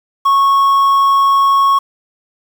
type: tone with quantisation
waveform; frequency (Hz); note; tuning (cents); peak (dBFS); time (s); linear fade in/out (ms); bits
triangle; 1102; C#6; -11; -6; 0.25-1.79; 10; 6
effects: none